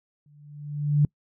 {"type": "tone with exponential growth", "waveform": "sine", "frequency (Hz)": 146.83, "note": "D3", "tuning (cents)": 0, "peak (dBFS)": -14, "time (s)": [0.26, 1.05], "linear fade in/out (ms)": 2, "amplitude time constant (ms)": 170, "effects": ["noise-tail reverb RT60 0.1 s tail -26 dB re dry"]}